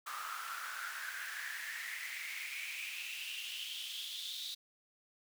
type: noise with high-pass filter sweep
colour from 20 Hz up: pink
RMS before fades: -43 dBFS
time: 0.06-4.55 s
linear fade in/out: 10 ms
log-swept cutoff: 1200 to 3800 Hz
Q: 7
effects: none